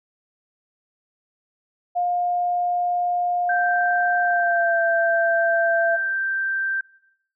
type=tone with pitch glide; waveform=sine; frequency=709 to 673.1 Hz; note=F5 to E5; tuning=+26 to +36 cents; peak=-19 dBFS; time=1.95-5.97 s; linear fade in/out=20 ms; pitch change=-90 cents; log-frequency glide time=4.21-4.8 s
type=tone; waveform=sine; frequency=1568 Hz; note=G6; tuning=in tune; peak=-21 dBFS; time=3.49-6.81 s; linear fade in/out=5 ms
effects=noise-tail reverb RT60 0.8 s tail -22 dB re dry